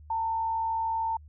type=tone with frequency modulation; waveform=sine; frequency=900 Hz; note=A5; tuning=39 cents sharp; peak=-26 dBFS; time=0.1-1.17 s; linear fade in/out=5 ms; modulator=53 Hz; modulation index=0.22; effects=added 75 Hz sine -47 dBFS peak until 1.28 s